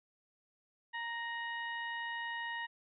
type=harmonic tone with a mistuned harmonic; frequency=932.3 Hz; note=A#5; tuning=in tune; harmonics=1 / 2 / 3 / 4; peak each=-42 / -39 / -48 / -54 dBFS; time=0.93-2.67 s; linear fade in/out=20 ms; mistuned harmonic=3; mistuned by=+61 cents; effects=none